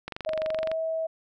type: click train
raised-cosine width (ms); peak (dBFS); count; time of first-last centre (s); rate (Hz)
0.3; -18; 16; 0.08-0.716; 23.6
type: tone with pitch glide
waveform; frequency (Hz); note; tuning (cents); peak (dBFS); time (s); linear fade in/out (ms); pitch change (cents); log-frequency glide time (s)
sine; 630 to 646.2; D#5 to E5; +21 to -35; -26; 0.26-1.07; 10; +44; 0.48-0.79
effects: none